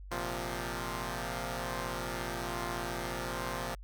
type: chord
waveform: 5% pulse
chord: Bb suspended second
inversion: none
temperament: equal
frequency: 116.54 / 130.81 / 174.61 Hz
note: Bb2 / C3 / F3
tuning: 0 / 0 / 0 cents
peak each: -28 / -29 / -28 dBFS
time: 0.11-3.75 s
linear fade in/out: 5 ms
effects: added 48 Hz sine -44 dBFS peak until 3.83 s